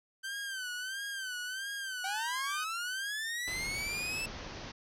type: tone with vibrato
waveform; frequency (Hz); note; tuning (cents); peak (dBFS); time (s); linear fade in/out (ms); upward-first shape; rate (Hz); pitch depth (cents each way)
sawtooth; 1545; G6; -26; -33; 0.23-2.65; 20; sine; 1.5; 96
type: linear sweep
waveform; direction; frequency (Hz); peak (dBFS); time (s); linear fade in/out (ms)
sawtooth; up; 753 to 2662; -31; 2.04-4.26; 5
type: low-pass noise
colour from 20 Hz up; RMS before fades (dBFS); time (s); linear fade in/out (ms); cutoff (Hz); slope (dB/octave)
pink; -44; 3.47-4.72; 10; 6200; 96
effects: low-pass 12000 Hz 12 dB/octave